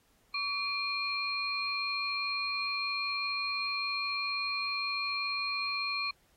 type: tone cluster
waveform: sine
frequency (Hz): 1133 / 2401 / 4202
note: C#6 / D7 / C8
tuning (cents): +37 / +38 / +7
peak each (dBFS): -37 / -34 / -35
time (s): 0.34-6.11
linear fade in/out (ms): 5
effects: pink hiss -69 dBFS RMS until 6.36 s + AAC 48 kbps